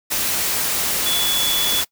sine tone in noise, 3424 Hz, A7, 48 cents flat, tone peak -20 dBFS, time 1.05-1.82 s, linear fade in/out 20 ms, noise white, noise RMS -21 dBFS, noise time 0.1-1.85 s, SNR -2 dB, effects noise-tail reverb RT60 0.1 s tail -23 dB re dry

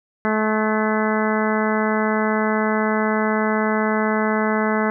harmonic tone with a mistuned harmonic, 216 Hz, A3, 32 cents flat, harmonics 1 / 2 / 3 / 4 / 5 / 6 / 7 / 8 / 9, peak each -21 / -24 / -26 / -27 / -28 / -29 / -29 / -30 / -31 dBFS, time 0.25-4.9 s, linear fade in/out 0 ms, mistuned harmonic 9, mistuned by +59 cents, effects none

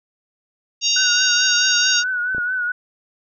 harmonic tone, 932.3 Hz, A#5, in tune, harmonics 3 / 4 / 5 / 6 / 7, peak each -22 / -22 / -22 / -22 / -22 dBFS, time 0.81-2.04 s, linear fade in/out 50 ms
sine tone with vibrato, 1480 Hz, F#6, in tune, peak -19 dBFS, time 0.96-2.72 s, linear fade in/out 5 ms, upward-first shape triangle, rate 4.6 Hz, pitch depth 62 cents each way
clicks, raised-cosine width 2 ms, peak -20 dBFS, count 2, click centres 2.348 / 2.382 s
effects none

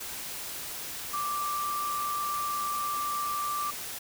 sine tone in noise, 1174.7 Hz, D6, in tune, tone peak -29 dBFS, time 1.13-3.71 s, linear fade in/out 10 ms, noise white, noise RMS -38 dBFS, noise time 0-3.99 s, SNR +6 dB, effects none

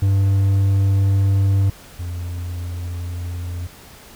triangle tone pair in turn, 98 / 87.5 Hz, G2 / F2, 0 / +4 cents, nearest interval major second, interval 196 cents, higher first, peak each -11 / -22 dBFS, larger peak first, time 0.02-1.7 / 1.99-3.67 s, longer neither, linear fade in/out 5 ms, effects pink hiss -43 dBFS RMS until 4.15 s

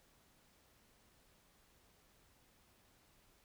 silence, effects pink hiss -70 dBFS RMS until 3.44 s

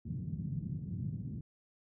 pink band-pass noise, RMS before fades -39 dBFS, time 0.05-1.41 s, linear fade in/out 5 ms, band 100 to 190 Hz, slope 24 dB/octave, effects none

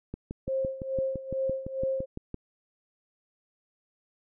click train, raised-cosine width 3 ms, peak -22 dBFS, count 14, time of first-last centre 0.14-2.343 s, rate 5.9 Hz
sine tone with tremolo, 532 Hz, C5, 29 cents sharp, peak -25 dBFS, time 0.47-2.06 s, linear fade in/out 20 ms, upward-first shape sine, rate 2.3 Hz, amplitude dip 80%
effects none

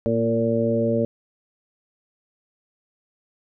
harmonic tone with a mistuned harmonic, 114.7 Hz, A#2, 28 cents flat, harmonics 1 / 2 / 3 / 4 / 5, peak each -27 / -23 / -29 / -24 / -24 dBFS, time 0.06-1.05 s, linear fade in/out 0 ms, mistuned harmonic 2, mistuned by +15 cents, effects none

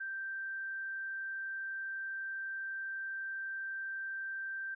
sine tone, 1568 Hz, G6, in tune, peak -37 dBFS, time 0-4.75 s, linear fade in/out 10 ms, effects none

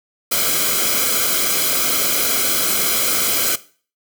white noise with comb filter, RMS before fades -18 dBFS, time 0.31-3.56 s, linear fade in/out 10 ms, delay 1.1 ms, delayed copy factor -0.8, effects noise-tail reverb RT60 0.4 s tail -17 dB re dry

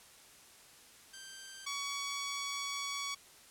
10% pulse tone pair in turn, 1568 / 1126.2 Hz, G6 / C#6, 0 / +27 cents, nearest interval tritone, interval 573 cents, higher first, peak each -39 / -28 dBFS, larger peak second, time 1.13-1.66 / 1.66-3.15 s, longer second, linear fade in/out 10 ms, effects white hiss -58 dBFS RMS until 3.5 s + low-pass 11000 Hz 12 dB/octave

